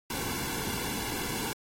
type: noise with comb filter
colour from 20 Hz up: pink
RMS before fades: -34 dBFS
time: 0.1-1.53 s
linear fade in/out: 2 ms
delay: 1.6 ms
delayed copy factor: -0.7
effects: AAC 48 kbps